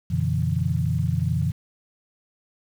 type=tone cluster; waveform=sine; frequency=90.2 / 122.4 / 143.6 / 166.7 Hz; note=F#2 / B2 / D3 / E3; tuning=-44 / -15 / -39 / +20 cents; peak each=-26 dBFS; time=0.1-1.52 s; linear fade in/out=10 ms; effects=8-bit